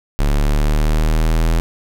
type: exponential sweep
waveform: square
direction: up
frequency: 35.62 to 41.2 Hz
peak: -13 dBFS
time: 0.19-1.6 s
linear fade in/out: 0 ms
effects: none